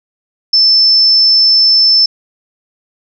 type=tone; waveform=sine; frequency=5290 Hz; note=E8; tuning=5 cents sharp; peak=-5 dBFS; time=0.53-2.06 s; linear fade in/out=5 ms; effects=none